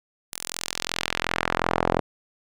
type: tone with band-pass filter sweep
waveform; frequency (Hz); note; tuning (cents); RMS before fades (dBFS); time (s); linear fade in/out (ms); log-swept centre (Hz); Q
sawtooth; 42.76; F1; -36; -27; 0.32-2; 10; 11000 to 630; 1
effects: none